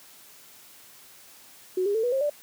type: tone with pitch steps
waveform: sine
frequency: 370 / 405.8 / 445.1 / 488.2 / 535.5 / 587.3 Hz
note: F#4 / G#4 / A4 / B4 / C5 / D5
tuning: 0 / -40 / +20 / -20 / +40 / 0 cents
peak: -22 dBFS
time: 1.77-2.298 s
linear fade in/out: 5 ms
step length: 88 ms
effects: white hiss -51 dBFS RMS until 2.42 s + high-pass 100 Hz 12 dB/octave